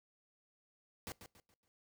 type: noise with echo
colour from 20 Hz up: pink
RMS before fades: -45 dBFS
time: 1.07-1.12 s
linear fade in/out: 0 ms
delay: 140 ms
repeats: 4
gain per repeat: -9 dB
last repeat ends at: 1.68 s
effects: noise-tail reverb RT60 0.3 s tail -23 dB re dry